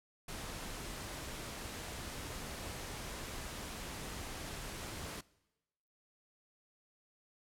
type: noise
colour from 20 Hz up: pink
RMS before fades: -44 dBFS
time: 0.28-5.21 s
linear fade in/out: 5 ms
effects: noise-tail reverb RT60 1.0 s tail -22 dB re dry + low-pass 12000 Hz 12 dB/octave